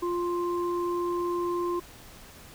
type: tone pair together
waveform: sine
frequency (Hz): 349.6 / 1047.6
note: F4 / C6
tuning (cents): +2 / +2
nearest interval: octave + perfect fifth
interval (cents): 1900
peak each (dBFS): -27 / -32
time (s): 0.02-1.8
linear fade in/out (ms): 10
effects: pink hiss -49 dBFS RMS until 2.54 s